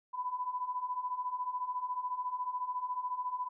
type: beating tone pair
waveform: sine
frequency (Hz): 987.8 / 1001.8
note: B5 / B5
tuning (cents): 0 / +24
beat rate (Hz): 14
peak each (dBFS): -39 / -35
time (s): 0.13-3.49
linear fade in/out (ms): 20
effects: none